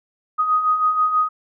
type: beating tone pair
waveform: sine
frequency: 1244.5 / 1250.7 Hz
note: D#6 / D#6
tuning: 0 / +9 cents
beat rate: 6.2 Hz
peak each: -24 / -16 dBFS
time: 0.38-1.29 s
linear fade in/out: 20 ms
effects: none